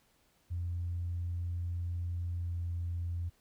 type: tone with pitch glide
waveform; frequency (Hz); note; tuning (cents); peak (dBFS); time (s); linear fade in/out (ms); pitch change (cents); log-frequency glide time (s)
sine; 86.9 to 86.15; F2 to F2; -8 to -23; -32; 0.5-3.3; 20; -15; 2.37-2.55
effects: tanh soft clip ceiling -28 dBFS + pink hiss -70 dBFS RMS until 3.4 s